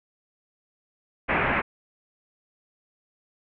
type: low-pass noise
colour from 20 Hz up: white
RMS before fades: -24 dBFS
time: 1.28-1.62 s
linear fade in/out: 20 ms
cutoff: 2400 Hz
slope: 48 dB/octave
effects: none